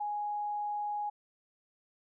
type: tone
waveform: sine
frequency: 830.6 Hz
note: G#5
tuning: in tune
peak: -32 dBFS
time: 0-1.1 s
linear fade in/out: 10 ms
effects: none